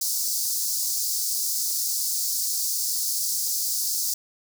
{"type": "high-pass noise", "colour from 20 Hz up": "pink", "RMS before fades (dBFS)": -26, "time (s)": [0.01, 4.14], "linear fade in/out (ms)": 5, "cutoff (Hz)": 4700, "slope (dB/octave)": 48, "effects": []}